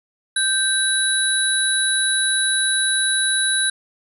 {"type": "tone cluster", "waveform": "sine", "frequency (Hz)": [1560, 3923, 10090], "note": ["G6", "B7", "D#9"], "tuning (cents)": [-9, -12, 23], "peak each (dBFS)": -21, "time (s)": [0.36, 3.7], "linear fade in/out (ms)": 5, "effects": []}